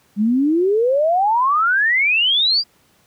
sine exponential sweep, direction up, 198.9 to 4900 Hz, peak -13 dBFS, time 0.16-2.64 s, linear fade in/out 50 ms, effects pink hiss -57 dBFS RMS until 3.06 s + high-pass 80 Hz 12 dB/octave

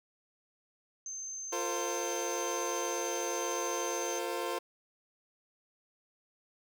sine tone, 6272 Hz, G8, in tune, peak -38 dBFS, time 1.06-4.19 s, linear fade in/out 2 ms
25% pulse chord, F suspended fourth, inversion none, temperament equal with one note detuned, 349.2 / 455 / 523.3 Hz, F4 / Bb4 / C5, 0 / -42 / 0 cents, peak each -34 dBFS, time 1.52-4.59 s, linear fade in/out 10 ms
effects none

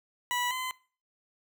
20% pulse tone pair in turn, 980 / 1024.1 Hz, B5 / C6, -14 / -37 cents, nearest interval minor second, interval 77 cents, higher second, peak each -23 / -27 dBFS, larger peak first, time 0.31-0.51 / 0.51-0.71 s, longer neither, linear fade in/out 0 ms, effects noise-tail reverb RT60 0.4 s tail -21 dB re dry

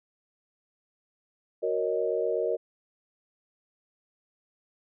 sine chord, D# minor seventh, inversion first, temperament equal, 370 / 466.2 / 554.4 / 622.3 Hz, F#4 / A#4 / C#5 / D#5, 0 / 0 / 0 / 0 cents, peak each -32 / -28 / -33 / -31 dBFS, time 1.62-2.57 s, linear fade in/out 20 ms, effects none

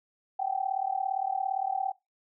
sine tone with amplitude modulation, 770 Hz, G5, 31 cents flat, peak -23 dBFS, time 0.39-1.92 s, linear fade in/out 10 ms, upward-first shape sine, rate 37.5 Hz, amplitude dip 90%, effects noise-tail reverb RT60 0.2 s tail -22 dB re dry

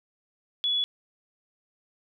sine tone, 3400 Hz, G#7, 40 cents sharp, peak -23 dBFS, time 0.64-0.84 s, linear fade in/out 0 ms, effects none

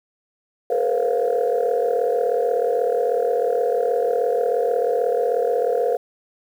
sine tone cluster, 412.7 / 452.3 / 488.7 / 535 / 700 Hz, G#4 / A4 / B4 / C5 / F5, -11 / +48 / -18 / +38 / +4 cents, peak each -29 / -23 / -20 / -24 / -25 dBFS, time 0.7-5.97 s, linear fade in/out 5 ms, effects tanh soft clip ceiling -10 dBFS + 8-bit

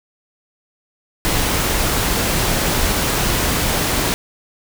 pink noise, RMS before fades -18 dBFS, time 1.25-4.14 s, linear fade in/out 0 ms, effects none

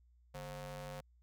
sawtooth ring-modulated tone, 191.4 Hz, G3, 41 cents flat, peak -37 dBFS, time 0.34-1.01 s, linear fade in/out 10 ms, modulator 337 Hz, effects added 60 Hz sine -64 dBFS peak until 1.22 s

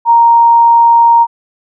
sine tone, 932.3 Hz, A#5, in tune, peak -3 dBFS, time 0.05-1.27 s, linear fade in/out 50 ms, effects none

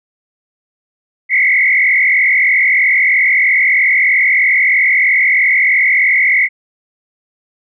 sine tone with frequency modulation, 2102 Hz, C7, 7 cents sharp, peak -8 dBFS, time 1.29-6.49 s, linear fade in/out 50 ms, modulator 43.1 Hz, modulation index 2.9, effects none

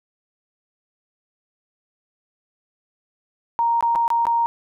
sine tone with dropouts, 932.3 Hz, A#5, in tune, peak -16 dBFS, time 3.59-4.46 s, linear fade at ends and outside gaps 0 ms, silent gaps 3.808-3.826 / 3.952-3.958 / 4.079-4.103 / 4.254-4.268 s, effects none

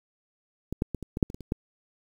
clicks, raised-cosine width 3 ms, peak -18 / -11 / -17 / -23 / -18 / -6 / -26 / -25 / -28 / -13 dBFS, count 10, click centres 0.726 / 0.821 / 0.947 / 1.027 / 1.171 / 1.228 / 1.301 / 1.345 / 1.407 / 1.521 s, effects 8-bit

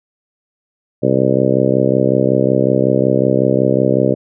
harmonic tone, 65.41 Hz, C2, in tune, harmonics 2 / 3 / 4 / 5 / 6 / 7 / 8 / 9, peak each -19 / -19 / -19 / -19 / -19 / -19 / -19 / -19 dBFS, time 1.02-4.15 s, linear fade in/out 20 ms, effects none

